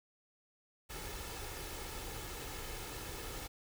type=noise with comb filter; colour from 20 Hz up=pink; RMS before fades=-44 dBFS; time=0.89-3.48 s; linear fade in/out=20 ms; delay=2.3 ms; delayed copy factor=+0.5; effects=none